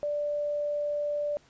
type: tone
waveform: sine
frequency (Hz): 587.3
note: D5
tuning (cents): 0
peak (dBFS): -27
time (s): 0.03-1.37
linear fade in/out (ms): 0
effects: pink hiss -61 dBFS RMS until 1.49 s + resampled to 16000 Hz